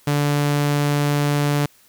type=tone; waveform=sawtooth; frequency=145.3 Hz; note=D3; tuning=18 cents flat; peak=-13 dBFS; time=0.07-1.66 s; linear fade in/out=5 ms; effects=white hiss -54 dBFS RMS until 1.88 s